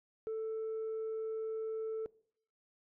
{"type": "tone", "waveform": "sine", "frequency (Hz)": 441.9, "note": "A4", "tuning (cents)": 7, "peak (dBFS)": -33, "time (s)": [0.27, 2.06], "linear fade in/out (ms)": 0, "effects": ["noise-tail reverb RT60 0.6 s tail -23 dB re dry", "tanh soft clip ceiling -34 dBFS"]}